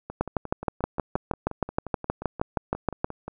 two click trains, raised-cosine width 1 ms, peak -9 / -20 dBFS, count 19 / 19, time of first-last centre 0.21-3.045 / 0.1-3.28 s, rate 6.35 / 5.66 Hz, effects none

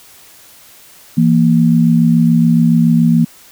sine tone pair together, 166.02 / 233.1 Hz, E3 / A#3, +13 / 0 cents, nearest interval tritone, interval 587 cents, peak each -10 dBFS, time 1.17-3.25 s, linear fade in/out 10 ms, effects white hiss -42 dBFS RMS until 3.51 s

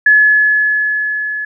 sine tone with level ramp, 1707 Hz, G#6, 47 cents sharp, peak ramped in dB -4 to -18 dBFS, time 0.06-1.45 s, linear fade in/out 5 ms, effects none

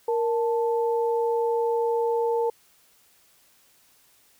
sine tone pair together, 466.2 / 880 Hz, A#4 / A5, 0 / 0 cents, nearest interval major seventh, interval 1100 cents, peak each -22 / -28 dBFS, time 0.08-2.5 s, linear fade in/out 5 ms, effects white hiss -60 dBFS RMS until 4.39 s

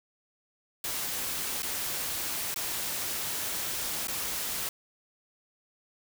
white noise with dropouts, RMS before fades -33 dBFS, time 0.84-4.69 s, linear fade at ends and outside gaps 2 ms, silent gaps 1.622-1.63 / 2.543-2.56 / 4.072-4.082 s, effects none

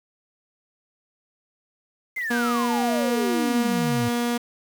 sine exponential sweep, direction down, 2122 to 110 Hz, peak -25 dBFS, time 2.16-4.09 s, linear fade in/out 10 ms
sawtooth tone, 239 Hz, A#3, 43 cents sharp, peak -18 dBFS, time 2.3-4.38 s, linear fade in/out 10 ms
effects 7-bit

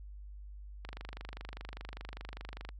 click train, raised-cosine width 0.3 ms, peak -28 dBFS, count 47, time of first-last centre 0.85-2.69 s, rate 25 Hz, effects added 50 Hz sine -45 dBFS peak until 2.79 s

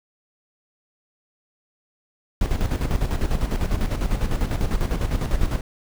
brown noise with tremolo, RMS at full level -20 dBFS, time 2.41-5.61 s, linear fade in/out 2 ms, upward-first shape square, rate 10 Hz, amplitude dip 60%, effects none

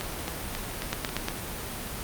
two click trains, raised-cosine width 0.2 ms, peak -15 / -10 dBFS, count 5 / 4, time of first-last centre 0.01-1.091 / 0.93-1.285 s, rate 3.7 / 8.46 Hz, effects pink hiss -35 dBFS RMS until 2.03 s + Opus 32 kbps

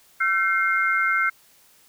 sine tone cluster, 1353 / 1538 / 2124 Hz, E6 / G6 / C7, +45 / -33 / +25 cents, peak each -23 dBFS, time 0.2-1.3 s, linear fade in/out 10 ms, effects white hiss -56 dBFS RMS until 1.88 s

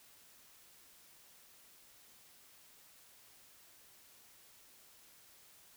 silence, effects white hiss -62 dBFS RMS until 5.76 s

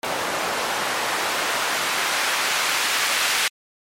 white noise with band-pass filter sweep, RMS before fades -23 dBFS, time 0.03-3.48 s, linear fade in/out 2 ms, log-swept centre 640 to 1900 Hz, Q 0.75, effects MP3 64 kbps

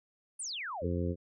sine exponential sweep, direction down, 9956 to 396.9 Hz, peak -36 dBFS, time 0.39-0.87 s, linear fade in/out 10 ms
harmonic tone, 87.31 Hz, F2, in tune, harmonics 1 / 2 / 3 / 4 / 5 / 6, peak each -33 / -36 / -38 / -39 / -40 / -41 dBFS, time 0.81-1.16 s, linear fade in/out 50 ms
effects none

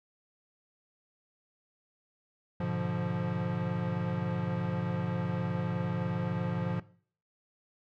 square chord, G# diminished seventh, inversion none, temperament equal, 103.83 / 123.47 / 146.83 / 174.61 Hz, G#2 / B2 / D3 / F3, 0 / 0 / 0 / 0 cents, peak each -39 / -38 / -39 / -33 dBFS, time 2.6-6.8 s, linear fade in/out 5 ms, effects noise-tail reverb RT60 0.5 s tail -19 dB re dry + low-pass 2000 Hz 12 dB/octave

